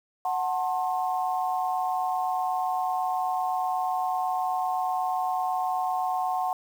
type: chord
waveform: sine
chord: F# diminished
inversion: none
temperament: just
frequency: 740 / 888 / 1065.6 Hz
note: F#5 / A5 / C6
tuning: 0 / +16 / +31 cents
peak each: -26 / -32 / -32 dBFS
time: 0.25-6.53 s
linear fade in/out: 2 ms
effects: 8-bit